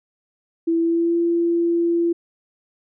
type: tone with pitch glide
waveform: sine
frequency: 331.8 to 339.9 Hz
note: E4 to F4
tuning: +11 to -47 cents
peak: -16 dBFS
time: 0.67-2.13 s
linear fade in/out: 10 ms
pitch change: +42 cents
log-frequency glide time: 0.79-1.16 s
effects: none